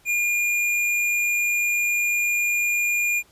triangle tone with hard clipping, 2418 Hz, D7, 50 cents sharp, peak -21 dBFS, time 0.05-3.23 s, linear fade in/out 50 ms, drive 18 dB, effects pink hiss -57 dBFS RMS until 3.31 s + resampled to 32000 Hz

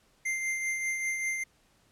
square tone with tremolo, 2093 Hz, C7, in tune, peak -28 dBFS, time 0.25-1.44 s, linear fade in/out 10 ms, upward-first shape triangle, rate 5.1 Hz, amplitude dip 45%, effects pink hiss -66 dBFS RMS until 1.91 s + low-pass 11000 Hz 12 dB/octave

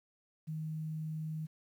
sine tone, 156.8 Hz, D#3, 14 cents sharp, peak -36 dBFS, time 0.47-1.47 s, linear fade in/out 20 ms, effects 11-bit

